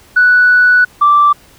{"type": "tone pair in turn", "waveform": "sine", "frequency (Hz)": [1480, 1170.3], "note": ["F#6", "D6"], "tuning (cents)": [0, -6], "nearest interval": "major third", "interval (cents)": 406, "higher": "first", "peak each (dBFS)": -4, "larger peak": "neither", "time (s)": [[0.16, 0.85], [1.01, 1.33]], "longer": "first", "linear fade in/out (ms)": 10, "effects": ["tanh soft clip ceiling 0 dBFS", "pink hiss -44 dBFS RMS until 1.58 s"]}